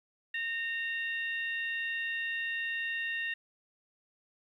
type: harmonic tone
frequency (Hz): 921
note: A#5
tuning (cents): -21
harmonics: 2 / 3 / 4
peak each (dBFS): -33 / -38 / -46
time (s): 0.34-3.34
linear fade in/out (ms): 5
effects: 11-bit